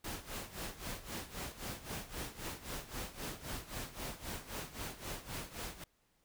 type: noise with tremolo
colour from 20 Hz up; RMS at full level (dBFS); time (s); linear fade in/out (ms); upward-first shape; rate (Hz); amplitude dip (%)
pink; -41; 0.04-5.84; 5; sine; 3.8; 80
effects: pink hiss -75 dBFS RMS until 6.24 s